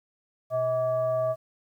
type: tone with frequency modulation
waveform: sine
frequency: 640 Hz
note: D#5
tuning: 49 cents sharp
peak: -23 dBFS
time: 0.5-1.36 s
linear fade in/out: 50 ms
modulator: 517 Hz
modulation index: 0.47
effects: 10-bit